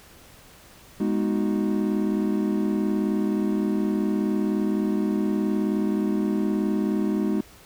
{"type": "chord", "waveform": "triangle", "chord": "G# minor seventh", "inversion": "none", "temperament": "equal", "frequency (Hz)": [207.7, 246.9, 311.1, 370], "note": ["G#3", "B3", "D#4", "F#4"], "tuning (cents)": [0, 0, 0, 0], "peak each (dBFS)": [-22, -28, -25, -28], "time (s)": [1, 7.41], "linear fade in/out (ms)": 5, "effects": ["pink hiss -50 dBFS RMS until 7.65 s"]}